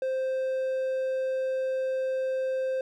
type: tone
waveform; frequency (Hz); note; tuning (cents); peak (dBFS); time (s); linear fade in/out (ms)
triangle; 523.3; C5; 0; -24; 0.02-2.81; 2
effects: none